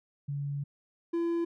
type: tone pair in turn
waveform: sine / triangle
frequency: 142.2 / 338.2 Hz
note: C#3 / E4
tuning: +45 / +44 cents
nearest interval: octave + minor third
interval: 1499 cents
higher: second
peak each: -31 / -25 dBFS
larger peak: second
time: 0.28-0.64 / 1.13-1.45 s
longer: first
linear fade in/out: 10 ms
effects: none